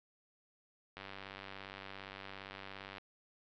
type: click train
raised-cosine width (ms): 0.3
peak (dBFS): -30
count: 197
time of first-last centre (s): 0.97-2.982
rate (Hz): 97.4
effects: low-pass 5000 Hz 12 dB/octave